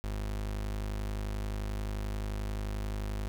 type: tone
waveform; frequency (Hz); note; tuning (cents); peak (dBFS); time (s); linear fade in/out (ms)
35% pulse; 51.4; G#1; -17; -31; 0.04-3.28; 0
effects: none